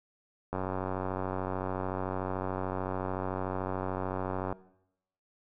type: click train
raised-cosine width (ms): 1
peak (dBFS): -19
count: 375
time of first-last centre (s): 0.53-4.526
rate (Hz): 93.6
effects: noise-tail reverb RT60 0.8 s tail -19 dB re dry